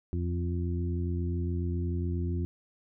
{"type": "harmonic tone with a mistuned harmonic", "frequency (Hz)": 87.31, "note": "F2", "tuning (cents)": 0, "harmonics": [1, 2, 3, 4], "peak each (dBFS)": [-29, -36, -39, -39], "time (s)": [0.13, 2.45], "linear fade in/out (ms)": 0, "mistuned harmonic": 1, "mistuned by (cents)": -41, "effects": []}